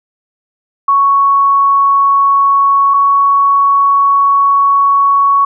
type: tone pair in turn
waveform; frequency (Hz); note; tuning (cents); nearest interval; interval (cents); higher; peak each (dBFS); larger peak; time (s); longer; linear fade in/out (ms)
sine; 1111 / 1115.8; C#6 / C#6; +4 / +11; unison; 7; second; -6; neither; 0.88-2.94 / 2.94-5.45; second; 5
effects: none